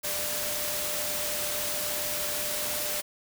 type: tone in noise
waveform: sine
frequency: 596 Hz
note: D5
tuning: 25 cents sharp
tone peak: -38 dBFS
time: 0.03-3.02 s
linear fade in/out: 20 ms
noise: white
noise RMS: -31 dBFS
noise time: 0.03-3.02 s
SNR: -10 dB
effects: none